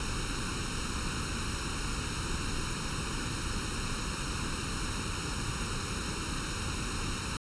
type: noise with comb filter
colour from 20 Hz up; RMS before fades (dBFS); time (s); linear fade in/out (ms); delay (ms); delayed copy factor
pink; -34; 0-7.37; 2; 0.74; +0.8
effects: resampled to 22050 Hz